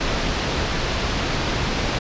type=low-pass noise; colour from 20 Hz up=pink; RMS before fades=-23 dBFS; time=0-1.99 s; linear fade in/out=10 ms; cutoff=5500 Hz; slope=24 dB/octave; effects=resampled to 16000 Hz